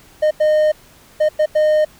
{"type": "tone bursts at uneven times", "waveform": "triangle", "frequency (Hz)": 613, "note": "D#5", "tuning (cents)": -26, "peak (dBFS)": -9, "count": 5, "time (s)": [[0.22, 0.31], [0.4, 0.72], [1.2, 1.29], [1.39, 1.46], [1.55, 1.85]], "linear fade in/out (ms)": 10, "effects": ["pink hiss -47 dBFS RMS until 1.99 s"]}